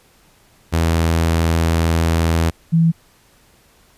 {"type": "tone pair in turn", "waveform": ["sawtooth", "sine"], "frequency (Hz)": [82.41, 164.82], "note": ["E2", "E3"], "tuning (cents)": [0, 0], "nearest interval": "octave", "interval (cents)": 1200, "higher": "second", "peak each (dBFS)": -10, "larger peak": "neither", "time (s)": [[0.72, 2.51], [2.72, 2.92]], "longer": "first", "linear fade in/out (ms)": 20, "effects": ["pink hiss -53 dBFS RMS until 3.97 s", "resampled to 32000 Hz"]}